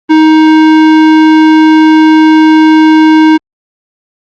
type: tone with tanh clipping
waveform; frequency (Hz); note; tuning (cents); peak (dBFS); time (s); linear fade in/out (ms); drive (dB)
sine; 313.9; D#4; +15; -3; 0.09-3.38; 20; 18
effects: Opus 24 kbps